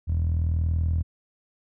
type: tone with band-pass filter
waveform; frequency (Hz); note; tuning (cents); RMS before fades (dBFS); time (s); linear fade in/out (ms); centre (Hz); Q
10% pulse; 40.55; E1; -28; -24; 0.07-1.03; 20; 82; 4.5
effects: none